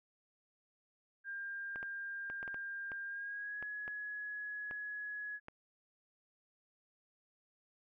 sine tone with pitch glide, 1600 to 1683.4 Hz, G6 to G#6, +35 to +23 cents, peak -40 dBFS, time 1.24-5.4 s, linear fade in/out 50 ms, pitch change +88 cents, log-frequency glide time 3.06-3.64 s
clicks, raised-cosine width 0.5 ms, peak -32 dBFS, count 11, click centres 1.759 / 1.829 / 2.3 / 2.429 / 2.478 / 2.544 / 2.918 / 3.626 / 3.879 / 4.711 / 5.484 s
effects none

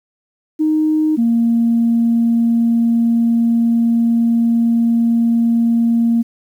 sine tone pair in turn, 310 / 232.2 Hz, D#4 / A#3, -6 / -7 cents, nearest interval perfect fourth, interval 501 cents, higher first, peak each -11 / -10 dBFS, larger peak second, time 0.59-1.17 / 1.17-6.23 s, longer second, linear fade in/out 20 ms, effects tanh soft clip ceiling -6 dBFS + 8-bit

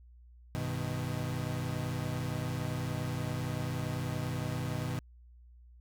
35% pulse chord, G augmented, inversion none, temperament equal with one note detuned, 98 / 125.12 / 155.56 Hz, G2 / B2 / D#3, 0 / +23 / 0 cents, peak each -38 / -34 / -36 dBFS, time 0.55-4.99 s, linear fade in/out 0 ms, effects added 60 Hz sine -53 dBFS peak until 5.8 s

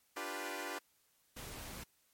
10% pulse chord, G dominant seventh, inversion second, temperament equal, 293.7 / 349.2 / 392 / 493.9 Hz, D4 / F4 / G4 / B4, 0 / 0 / 0 / 0 cents, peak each -37 dBFS, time 0.16-0.79 s, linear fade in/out 10 ms
pink noise, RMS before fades -47 dBFS, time 1.36-1.84 s, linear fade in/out 10 ms
effects white hiss -73 dBFS RMS until 2.13 s + MP3 64 kbps

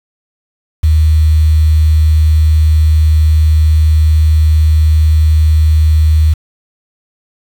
sine tone with quantisation, 77.78 Hz, D#2, in tune, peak -5 dBFS, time 0.83-6.34 s, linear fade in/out 10 ms, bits 5, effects none

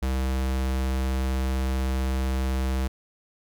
square tone, 65.41 Hz, C2, in tune, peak -24 dBFS, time 0.02-2.88 s, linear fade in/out 10 ms, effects none

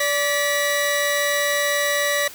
sawtooth tone pair together, 580 / 1947.4 Hz, D5 / B6, -22 / -25 cents, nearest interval octave + major sixth, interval 2097 cents, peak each -18 dBFS, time 0-2.28 s, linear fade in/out 5 ms, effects white hiss -40 dBFS RMS until 2.34 s

